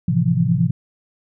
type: chord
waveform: sine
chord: F major seventh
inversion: first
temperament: equal with one note detuned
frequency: 110 / 130.81 / 164.81 / 173.91 Hz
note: A2 / C3 / E3 / F3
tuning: 0 / 0 / 0 / -7 cents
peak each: -23 / -20 / -19 / -19 dBFS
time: 0.08-0.71 s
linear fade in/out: 5 ms
effects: none